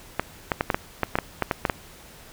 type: clicks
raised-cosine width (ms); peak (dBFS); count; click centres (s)
0.5; -6; 12; 0.196 / 0.518 / 0.609 / 0.702 / 0.745 / 1.033 / 1.155 / 1.187 / 1.423 / 1.512 / 1.652 / 1.698
effects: pink hiss -47 dBFS RMS until 2.32 s